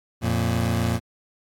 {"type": "tone pair together", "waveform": "25% pulse", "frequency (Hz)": [87.4, 115.5], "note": ["F2", "A#2"], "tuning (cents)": [2, -16], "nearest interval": "perfect fourth", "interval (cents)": 482, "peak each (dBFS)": [-21, -19], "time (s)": [0.21, 1], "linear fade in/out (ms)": 50, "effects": ["AAC 64 kbps"]}